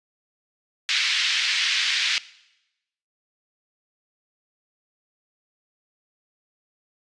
pink band-pass noise, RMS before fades -23 dBFS, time 0.89-2.18 s, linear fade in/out 0 ms, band 2000 to 4900 Hz, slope 24 dB/octave, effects noise-tail reverb RT60 0.9 s tail -19 dB re dry + resampled to 22050 Hz

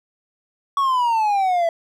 triangle exponential sweep, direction down, 1129 to 659.3 Hz, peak -14 dBFS, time 0.77-1.69 s, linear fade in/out 2 ms, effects none

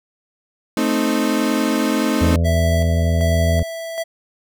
35% pulse chord, A diminished, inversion none, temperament equal, 220 / 261.6 / 311.1 Hz, A3 / C4 / Eb4, 0 / 0 / 0 cents, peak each -19 dBFS, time 0.77-2.36 s, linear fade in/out 2 ms
harmonic tone, 83.9 Hz, E2, 31 cents sharp, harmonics 1 / 2 / 3 / 5 / 6 / 7 / 8, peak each -15 / -22 / -28 / -33 / -32 / -30 / -37 dBFS, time 2.21-3.63 s, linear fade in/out 5 ms
square tone with tremolo, 659.3 Hz, E5, in tune, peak -21 dBFS, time 2.44-4.04 s, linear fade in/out 20 ms, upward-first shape square, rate 1.3 Hz, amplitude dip 50%
effects none

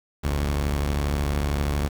sawtooth tone pair together, 42.33 / 72 Hz, E1 / D2, +47 / -34 cents, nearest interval major sixth, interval 919 cents, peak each -26 / -19 dBFS, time 0.23-1.89 s, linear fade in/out 20 ms, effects 7-bit

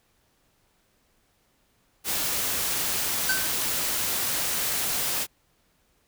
white noise, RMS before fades -27 dBFS, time 2.04-5.27 s, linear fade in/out 50 ms
square tone with exponential decay, 1534 Hz, G6, 38 cents flat, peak -21 dBFS, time 3.29-3.59 s, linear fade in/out 5 ms, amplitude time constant 64 ms
effects pink hiss -67 dBFS RMS until 6.07 s

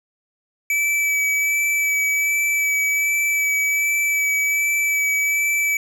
square tone with vibrato, 2300 Hz, D7, 37 cents flat, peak -18 dBFS, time 0.7-5.77 s, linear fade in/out 2 ms, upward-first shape sine, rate 1.3 Hz, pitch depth 14 cents each way, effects none

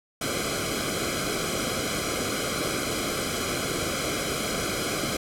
pink noise with comb filter, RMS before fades -28 dBFS, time 0.21-5.17 s, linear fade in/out 5 ms, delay 1.1 ms, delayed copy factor -0.9, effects low-pass 11000 Hz 12 dB/octave

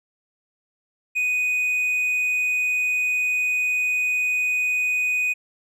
triangle tone, 2489 Hz, D#7, in tune, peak -18 dBFS, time 1.15-5.34 s, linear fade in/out 20 ms, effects none

